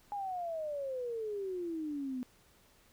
sine exponential sweep, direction down, 830.6 to 246.9 Hz, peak -35 dBFS, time 0.12-2.23 s, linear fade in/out 0 ms, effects pink hiss -65 dBFS RMS until 2.92 s

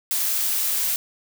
blue noise, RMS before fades -23 dBFS, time 0.11-0.96 s, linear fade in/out 0 ms, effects none

